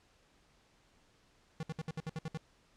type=tone bursts; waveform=square; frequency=159.1 Hz; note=D#3; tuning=39 cents sharp; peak=-37 dBFS; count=9; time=1.6-2.374 s; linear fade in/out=2 ms; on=30 ms; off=63 ms; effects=pink hiss -68 dBFS RMS until 2.76 s + low-pass 7000 Hz 12 dB/octave